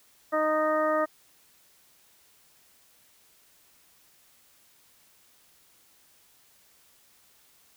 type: harmonic tone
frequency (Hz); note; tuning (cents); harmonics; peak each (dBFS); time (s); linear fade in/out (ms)
309.6; D#4; -9; 1 / 2 / 3 / 4 / 5 / 6; -32 / -25 / -36 / -28 / -41 / -35; 0.32-1.06; 20
effects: white hiss -61 dBFS RMS until 7.76 s